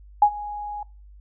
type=tone with ADSR envelope; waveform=sine; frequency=830.6 Hz; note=G#5; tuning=in tune; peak=-9 dBFS; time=0.22-0.83 s; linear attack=4 ms; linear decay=72 ms; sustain=-20 dB; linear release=3 ms; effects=noise-tail reverb RT60 0.3 s tail -23 dB re dry + added 50 Hz sine -44 dBFS peak until 1.2 s